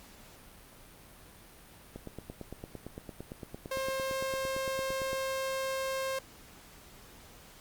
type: click train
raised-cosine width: 2 ms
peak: -27 dBFS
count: 29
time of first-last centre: 1.96-5.131 s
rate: 8.83 Hz
type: tone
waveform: sawtooth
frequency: 532 Hz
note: C5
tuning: 29 cents sharp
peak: -28 dBFS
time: 3.71-6.19 s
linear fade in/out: 5 ms
effects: pink hiss -54 dBFS RMS until 7.6 s + Opus 48 kbps